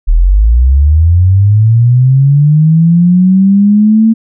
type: linear sweep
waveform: sine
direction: up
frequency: 36.71 to 226 Hz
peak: -3 dBFS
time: 0.07-4.14 s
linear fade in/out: 20 ms
effects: none